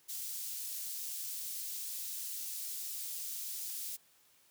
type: high-pass noise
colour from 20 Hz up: white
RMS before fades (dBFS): -41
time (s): 0.08-3.97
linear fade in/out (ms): 20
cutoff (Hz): 4900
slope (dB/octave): 12
effects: white hiss -67 dBFS RMS until 4.5 s + high-pass 60 Hz 12 dB/octave